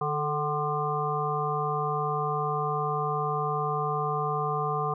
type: harmonic tone with a mistuned harmonic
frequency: 150 Hz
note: D3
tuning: 37 cents sharp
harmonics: 1 / 3 / 5 / 7 / 8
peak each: -32 / -32 / -32 / -32 / -32 dBFS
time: 0.01-4.94 s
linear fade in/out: 5 ms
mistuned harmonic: 3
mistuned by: -44 cents
effects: none